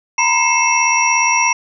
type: tone cluster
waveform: sine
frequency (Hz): 932 / 1009 / 2156 / 2648 / 5710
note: A#5 / B5 / C#7 / E7 / F8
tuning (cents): -1 / +37 / -49 / +7 / +37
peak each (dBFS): -18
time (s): 0.18-1.53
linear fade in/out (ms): 5
effects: none